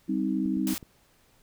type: chord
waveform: sine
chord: C minor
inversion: second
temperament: just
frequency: 196.22 / 261.6 / 314 Hz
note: G3 / C4 / Eb4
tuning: +2 / 0 / +16 cents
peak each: -29 dBFS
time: 0.08-0.75 s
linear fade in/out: 20 ms
type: clicks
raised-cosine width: 3 ms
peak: -31 dBFS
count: 4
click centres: 0.458 / 0.569 / 0.736 / 0.828 s
type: noise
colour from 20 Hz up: white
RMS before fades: -35 dBFS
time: 0.67-0.78 s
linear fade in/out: 0 ms
effects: pink hiss -63 dBFS RMS until 1.42 s